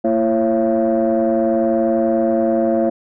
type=tone cluster; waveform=sine; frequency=228 / 337.4 / 545 / 675 Hz; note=A#3 / E4 / C#5 / E5; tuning=-38 / +40 / -29 / +41 cents; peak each=-18 dBFS; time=0.04-2.9 s; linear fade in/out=10 ms; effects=tanh soft clip ceiling -8 dBFS